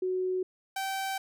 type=tone pair in turn; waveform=sine / sawtooth; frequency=370 / 774.1 Hz; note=F#4 / G5; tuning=0 / -22 cents; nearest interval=octave + minor second; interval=1278 cents; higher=second; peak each=-27 dBFS; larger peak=neither; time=0.02-0.43 / 0.76-1.18 s; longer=second; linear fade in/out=5 ms; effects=none